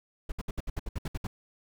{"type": "noise bursts", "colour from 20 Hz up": "brown", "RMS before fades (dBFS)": -32, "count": 11, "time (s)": [0.29, 1.27], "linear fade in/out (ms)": 5, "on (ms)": 30, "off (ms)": 65, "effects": []}